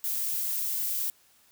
violet noise, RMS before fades -30 dBFS, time 0.04-1.1 s, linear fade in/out 0 ms, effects white hiss -62 dBFS RMS until 1.51 s

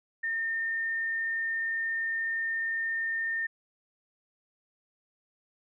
sine tone, 1817 Hz, A#6, 45 cents flat, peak -28 dBFS, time 0.23-3.47 s, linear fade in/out 10 ms, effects none

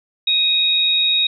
sine tone pair together, 2489 / 3772 Hz, D#7 / A#7, 0 / +20 cents, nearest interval perfect fifth, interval 720 cents, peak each -23 / -14 dBFS, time 0.27-1.27 s, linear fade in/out 5 ms, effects none

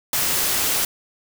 white noise, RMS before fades -21 dBFS, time 0.13-0.85 s, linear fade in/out 2 ms, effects none

